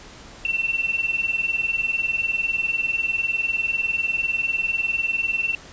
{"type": "tone pair together", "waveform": "sine", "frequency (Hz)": [2692, 2712], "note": ["E7", "E7"], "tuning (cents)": [36, 49], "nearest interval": "unison", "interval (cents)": 13, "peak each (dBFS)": [-23, -24], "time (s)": [0.45, 5.55], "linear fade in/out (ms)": 2, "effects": ["pink hiss -43 dBFS RMS until 5.72 s", "resampled to 16000 Hz"]}